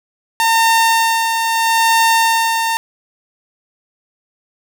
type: tone with tremolo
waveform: sawtooth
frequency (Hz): 909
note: A#5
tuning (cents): -44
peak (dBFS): -6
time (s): 0.4-2.77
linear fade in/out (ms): 0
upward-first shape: sine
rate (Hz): 0.77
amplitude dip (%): 45
effects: none